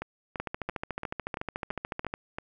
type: two click trains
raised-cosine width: 0.5 ms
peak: -19 / -17 dBFS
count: 8 / 25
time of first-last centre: 0.02-2.385 / 0.4-2.139 s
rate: 2.96 / 13.8 Hz
effects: none